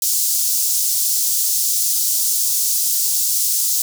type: high-pass noise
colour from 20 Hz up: pink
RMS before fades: -18 dBFS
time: 0.02-3.82 s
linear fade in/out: 2 ms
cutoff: 5500 Hz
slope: 24 dB/octave
effects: none